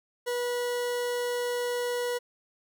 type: tone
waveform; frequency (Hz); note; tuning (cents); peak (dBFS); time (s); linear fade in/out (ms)
40% pulse; 486.7; B4; -25; -27; 0.26-2.19; 20
effects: none